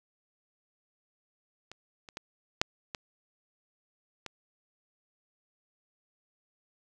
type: clicks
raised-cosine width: 0.2 ms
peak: -27 / -29 / -21 / -6 / -18 / -21 dBFS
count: 6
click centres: 1.716 / 2.088 / 2.171 / 2.615 / 2.948 / 4.263 s
effects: none